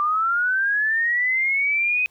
sine linear sweep, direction up, 1174.7 to 2524 Hz, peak -18 dBFS, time 0-2.06 s, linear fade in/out 0 ms, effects pink hiss -61 dBFS RMS until 2.1 s

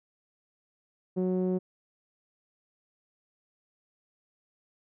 sawtooth tone with low-pass filter, 184.1 Hz, F#3, 8 cents flat, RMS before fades -28 dBFS, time 1.16-1.59 s, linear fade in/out 20 ms, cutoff 420 Hz, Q 2, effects none

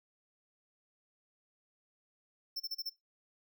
square tone bursts, 5350 Hz, E8, 25 cents sharp, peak -35 dBFS, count 5, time 2.56-2.897 s, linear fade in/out 10 ms, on 41 ms, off 33 ms, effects noise-tail reverb RT60 0.2 s tail -20 dB re dry

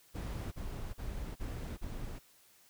brown noise bursts, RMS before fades -40 dBFS, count 5, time 0.14-2.192 s, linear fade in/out 20 ms, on 380 ms, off 38 ms, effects white hiss -64 dBFS RMS until 2.69 s

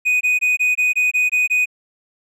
triangle tone bursts, 2489 Hz, D#7, in tune, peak -12 dBFS, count 9, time 0.05-1.658 s, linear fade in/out 20 ms, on 160 ms, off 21 ms, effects none

